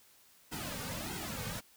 pink noise with flanger, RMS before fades -40 dBFS, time 0.51-1.61 s, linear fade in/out 20 ms, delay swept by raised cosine 1.7 to 3 ms, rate 1.6 Hz, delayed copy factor -0.9, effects white hiss -63 dBFS RMS until 1.76 s

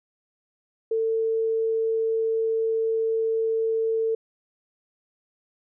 sine tone, 448 Hz, A4, 31 cents sharp, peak -21 dBFS, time 0.91-4.15 s, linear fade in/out 5 ms, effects none

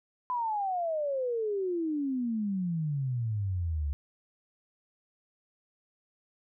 sine exponential sweep, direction down, 1013 to 69.3 Hz, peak -28 dBFS, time 0.3-3.93 s, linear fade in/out 0 ms, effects none

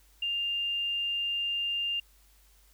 sine tone, 2800 Hz, F7, 4 cents sharp, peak -28 dBFS, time 0.22-2 s, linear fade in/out 5 ms, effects added 50 Hz sine -60 dBFS peak until 2.73 s + white hiss -64 dBFS RMS until 2.73 s

